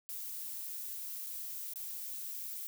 violet noise with dropouts, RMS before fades -42 dBFS, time 0.09-2.67 s, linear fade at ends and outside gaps 0 ms, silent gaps 1.264-1.268 / 1.736-1.758 s, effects none

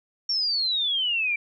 sine exponential sweep, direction down, 5560 to 2322 Hz, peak -22 dBFS, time 0.29-1.36 s, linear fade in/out 5 ms, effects none

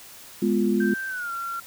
sine chord, F diminished, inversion first, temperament equal, 207.7 / 246.9 / 349.2 Hz, Ab3 / Cb4 / F4, 0 / 0 / 0 cents, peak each -22 / -25 / -24 dBFS, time 0.42-0.94 s, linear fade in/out 5 ms
sine tone with pitch glide, 1566 to 1371.2 Hz, G6 to F6, -2 to -32 cents, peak -28 dBFS, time 0.8-1.6 s, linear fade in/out 5 ms, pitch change -230 cents, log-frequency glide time 1.08-1.31 s
effects white hiss -45 dBFS RMS until 1.66 s

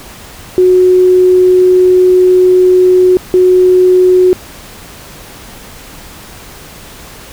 sine tone pair in turn, 366.6 / 366.6 Hz, F#4 / F#4, -16 / -16 cents, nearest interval unison, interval 0 cents, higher neither, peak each -3 dBFS, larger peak neither, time 0.58-3.17 / 3.34-4.33 s, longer first, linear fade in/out 0 ms, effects pink hiss -32 dBFS RMS until 7.32 s

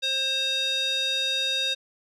square tone with band-pass filter, 532 Hz, C5, 29 cents sharp, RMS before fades -26 dBFS, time 0.02-1.75 s, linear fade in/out 20 ms, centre 3700 Hz, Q 4.7, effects none

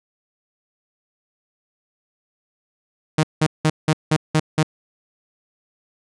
sawtooth tone bursts, 155.56 Hz, D#3, in tune, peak -10 dBFS, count 7, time 3.18-4.631 s, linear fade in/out 5 ms, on 53 ms, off 180 ms, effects resampled to 22050 Hz

